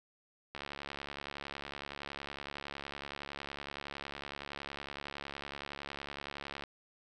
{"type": "click train", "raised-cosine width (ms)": 0.3, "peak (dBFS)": -25, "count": 432, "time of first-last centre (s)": [0.55, 6.638], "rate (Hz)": 70.8, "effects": []}